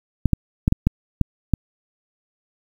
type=clicks; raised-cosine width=5 ms; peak=-3 dBFS; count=7; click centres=0.257 / 0.333 / 0.679 / 0.724 / 0.87 / 1.213 / 1.537 s; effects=7-bit